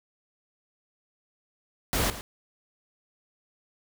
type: noise with echo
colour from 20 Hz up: pink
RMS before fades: -26 dBFS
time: 1.93-2.1 s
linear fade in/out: 0 ms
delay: 110 ms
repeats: 1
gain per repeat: -13 dB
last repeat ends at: 2.21 s
effects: none